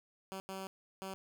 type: tone bursts at uneven times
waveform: 10% pulse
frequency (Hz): 191.5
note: G3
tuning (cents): -40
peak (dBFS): -33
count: 3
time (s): 0.32-0.4 / 0.49-0.67 / 1.02-1.14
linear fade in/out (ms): 0
effects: none